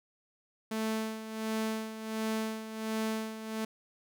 sawtooth tone with tremolo, 220 Hz, A3, in tune, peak -26 dBFS, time 0.71-3.65 s, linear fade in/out 5 ms, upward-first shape sine, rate 1.4 Hz, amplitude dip 70%, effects none

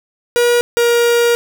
45% pulse tone pair in turn, 480 / 473.1 Hz, B4 / A#4, -49 / +26 cents, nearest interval unison, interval 25 cents, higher first, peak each -10 dBFS, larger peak neither, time 0.36-0.61 / 0.77-1.35 s, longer second, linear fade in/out 0 ms, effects none

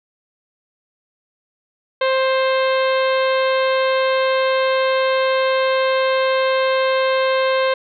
harmonic tone, 526 Hz, C5, 9 cents sharp, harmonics 1 / 2 / 3 / 4 / 5 / 6 / 7 / 8, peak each -16 / -22 / -26 / -28 / -30 / -32 / -33 / -34 dBFS, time 2.01-7.74 s, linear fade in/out 5 ms, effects none

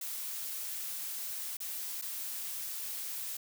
blue noise with dropouts, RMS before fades -39 dBFS, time 0.01-3.37 s, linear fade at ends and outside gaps 5 ms, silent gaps 1.57-1.602 / 2.015-2.021 s, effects none

